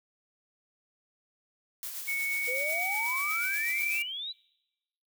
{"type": "noise with tremolo", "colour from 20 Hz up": "blue", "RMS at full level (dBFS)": -37, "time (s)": [1.83, 4.02], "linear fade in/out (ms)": 0, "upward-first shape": "sine", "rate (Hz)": 8.2, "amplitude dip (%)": 40}
{"type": "tone with pitch glide", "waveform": "sine", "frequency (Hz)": [2217, 2334], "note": ["C#7", "D7"], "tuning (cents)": [0, -11], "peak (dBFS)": -29, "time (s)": [2.07, 4.04], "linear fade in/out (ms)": 20, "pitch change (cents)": 89, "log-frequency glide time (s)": [2.23, 3.77]}
{"type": "exponential sweep", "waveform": "sine", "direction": "up", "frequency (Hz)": [480.8, 4032], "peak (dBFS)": -34, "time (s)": [2.47, 4.33], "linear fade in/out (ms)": 20}
{"effects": ["noise-tail reverb RT60 1.0 s tail -25 dB re dry"]}